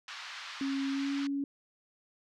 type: band-pass noise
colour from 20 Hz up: pink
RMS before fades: -44 dBFS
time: 0.08-1.27 s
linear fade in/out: 2 ms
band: 1100 to 5100 Hz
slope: 24 dB/octave
type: tone with pitch glide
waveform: sine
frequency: 273.2 to 279.6 Hz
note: C#4 to C#4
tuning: -25 to +15 cents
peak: -30 dBFS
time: 0.61-1.44 s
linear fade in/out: 2 ms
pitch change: +40 cents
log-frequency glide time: 0.9-1.13 s
effects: none